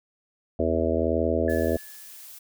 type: harmonic tone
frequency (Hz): 81.4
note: E2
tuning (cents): -21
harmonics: 1 / 3 / 4 / 5 / 6 / 7 / 8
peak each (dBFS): -29 / -29 / -29 / -29 / -29 / -29 / -29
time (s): 0.59-1.77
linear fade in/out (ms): 5
type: tone with exponential decay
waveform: sine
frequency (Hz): 1720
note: A6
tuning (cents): -40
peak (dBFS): -31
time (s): 1.48-2.27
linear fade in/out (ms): 2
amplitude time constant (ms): 170
type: noise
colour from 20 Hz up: blue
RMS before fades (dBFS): -44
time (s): 1.49-2.39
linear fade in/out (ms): 10
effects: none